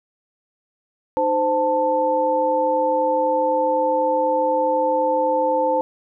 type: tone cluster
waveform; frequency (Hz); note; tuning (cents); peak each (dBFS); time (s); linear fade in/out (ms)
sine; 307.6 / 519 / 884; D#4 / C5 / A5; -20 / -14 / +8; -27 / -19 / -20; 1.17-5.81; 0
effects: none